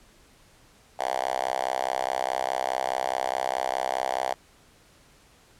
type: tone with high-pass filter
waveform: 5% pulse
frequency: 64.8 Hz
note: C2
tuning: 16 cents flat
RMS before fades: -28 dBFS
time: 0.99-4.34 s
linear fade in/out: 5 ms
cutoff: 730 Hz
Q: 3.7
effects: pink hiss -57 dBFS RMS until 5.59 s + low-pass 11000 Hz 12 dB/octave